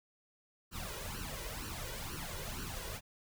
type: noise with flanger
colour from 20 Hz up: pink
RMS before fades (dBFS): -42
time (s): 0.71-3.01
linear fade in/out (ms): 50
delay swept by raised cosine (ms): 0.68 to 2.08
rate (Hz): 2.1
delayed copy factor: +0.75
effects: none